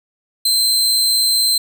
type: tone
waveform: sawtooth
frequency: 4108 Hz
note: C8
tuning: 33 cents flat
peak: -10 dBFS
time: 0.45-1.58 s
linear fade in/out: 5 ms
effects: none